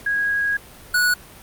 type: tone pair in turn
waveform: sine / square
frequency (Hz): 1648 / 1468.2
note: G#6 / F#6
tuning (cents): -14 / -14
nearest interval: major second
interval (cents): 200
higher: first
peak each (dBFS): -18 / -16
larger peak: second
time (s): 0.06-0.57 / 0.94-1.14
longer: first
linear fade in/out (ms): 5
effects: pink hiss -43 dBFS RMS until 1.42 s + Opus 48 kbps